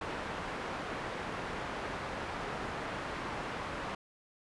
white low-pass noise, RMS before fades -39 dBFS, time 0.01-3.95 s, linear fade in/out 5 ms, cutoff 1400 Hz, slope 12 dB/octave, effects resampled to 24000 Hz

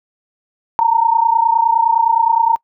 sine tone pair together, 902.6 / 932.3 Hz, A5 / A#5, +44 / 0 cents, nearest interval minor second, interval 56 cents, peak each -13 dBFS, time 0.79-2.56 s, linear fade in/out 0 ms, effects noise-tail reverb RT60 0.1 s tail -24 dB re dry

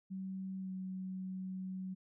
sine tone with pitch glide, 190 to 187.38 Hz, F#3 to F#3, +46 to +22 cents, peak -39 dBFS, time 0.1-1.95 s, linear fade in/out 20 ms, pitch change -24 cents, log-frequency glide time 0.59-0.71 s, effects none

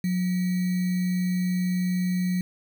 sine tone with sample-and-hold, 181.3 Hz, F#3, 35 cents flat, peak -22 dBFS, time 0.04-2.41 s, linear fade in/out 2 ms, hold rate 2100 Hz, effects none

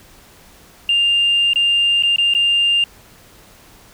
sine tone with dropouts, 2800 Hz, F7, 4 cents sharp, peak -11 dBFS, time 0.89-2.84 s, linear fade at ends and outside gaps 2 ms, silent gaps 1.534-1.558 / 2.025-2.034 / 2.161-2.183 / 2.338-2.349 s, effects tanh soft clip ceiling -8 dBFS + pink hiss -46 dBFS RMS until 3.93 s

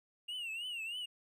triangle tone with vibrato, 2800 Hz, F7, 4 cents sharp, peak -37 dBFS, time 0.28-1.06 s, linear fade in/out 10 ms, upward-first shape triangle, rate 3.2 Hz, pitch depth 150 cents each way, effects none

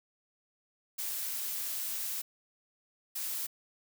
blue noise bursts at uneven times, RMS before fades -36 dBFS, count 2, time 0.98-2.22 / 3.15-3.47 s, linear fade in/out 10 ms, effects none

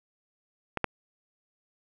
clicks, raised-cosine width 0.5 ms, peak -14 / -9 dBFS, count 2, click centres 0.773 / 0.843 s, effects none

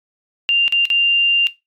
sine tone with dropouts, 2789 Hz, F7, 3 cents flat, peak -11 dBFS, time 0.49-1.47 s, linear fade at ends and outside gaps 0 ms, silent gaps 0.68-0.724 / 0.854-0.902 s, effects noise-tail reverb RT60 0.2 s tail -17 dB re dry + MP3 96 kbps

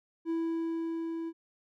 triangle tone with level ramp, 329.6 Hz, E4, in tune, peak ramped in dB -26 to -32 dBFS, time 0.25-1.33 s, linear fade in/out 50 ms, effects none

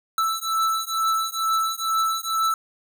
square beating tone pair, 1318.5 / 1320.7 Hz, E6 / E6, 0 / +3 cents, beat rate 2.2 Hz, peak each -25 dBFS, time 0.18-2.54 s, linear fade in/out 2 ms, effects none

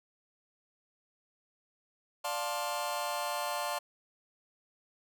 sawtooth chord, D minor seventh, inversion none, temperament just, 587.3 / 704.8 / 881 / 1057.2 Hz, D5 / F5 / A5 / C6, 0 / +16 / +2 / +18 cents, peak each -34 dBFS, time 2.24-3.79 s, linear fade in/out 10 ms, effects none

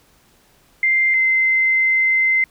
sine tone pair in turn, 2093 / 2071 Hz, C7 / C7, 0 / -18 cents, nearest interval unison, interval 18 cents, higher first, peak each -13 dBFS, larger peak neither, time 0.83-1.14 / 1.14-2.44 s, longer second, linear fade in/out 2 ms, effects pink hiss -55 dBFS RMS until 2.5 s

